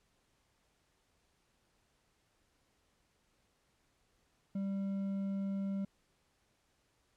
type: tone with hard clipping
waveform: triangle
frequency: 196 Hz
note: G3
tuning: in tune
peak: -35 dBFS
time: 4.55-5.85 s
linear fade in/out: 5 ms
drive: 7 dB
effects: pink hiss -75 dBFS RMS until 7.16 s + low-pass 10000 Hz 12 dB/octave